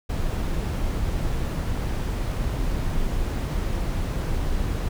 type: noise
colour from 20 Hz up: brown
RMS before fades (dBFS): -25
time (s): 0.09-4.89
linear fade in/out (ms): 10
effects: none